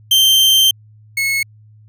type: tone pair in turn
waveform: 40% pulse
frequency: 3136 / 2187 Hz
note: G7 / C#7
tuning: 0 / -24 cents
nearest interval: tritone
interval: 624 cents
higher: first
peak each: -8 / -14 dBFS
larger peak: first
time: 0.11-0.71 / 1.17-1.43 s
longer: first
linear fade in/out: 5 ms
effects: added 107 Hz sine -42 dBFS peak until 1.88 s